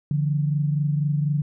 sine tone pair together, 145.91 / 170 Hz, D3 / F3, -11 / -46 cents, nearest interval minor third, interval 265 cents, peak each -20 / -28 dBFS, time 0.11-1.42 s, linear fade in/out 2 ms, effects none

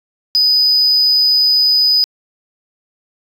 sine tone, 4984 Hz, D#8, 2 cents sharp, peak -7 dBFS, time 0.35-2.04 s, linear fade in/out 0 ms, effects tanh soft clip ceiling -7 dBFS

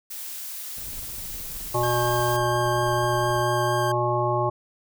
blue noise, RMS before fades -35 dBFS, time 0.1-2.37 s, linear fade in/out 10 ms
brown noise with tremolo, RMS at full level -40 dBFS, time 0.76-3.43 s, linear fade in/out 20 ms, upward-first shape square, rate 19 Hz, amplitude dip 45%
harmonic tone, 120.9 Hz, B2, 36 cents flat, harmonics 1 / 3 / 5 / 7 / 9, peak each -27 / -27 / -27 / -27 / -27 dBFS, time 1.74-4.5 s, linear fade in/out 10 ms
sawtooth tone with vibrato, 1589 Hz, G6, 23 cents sharp, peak -27 dBFS, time 1.83-3.92 s, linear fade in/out 5 ms, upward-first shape sine, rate 4.3 Hz, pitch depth 8 cents each way
effects none

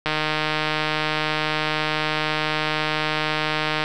click train, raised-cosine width 0.3 ms, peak -6 dBFS, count 583, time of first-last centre 0.06-3.839 s, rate 154 Hz, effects none

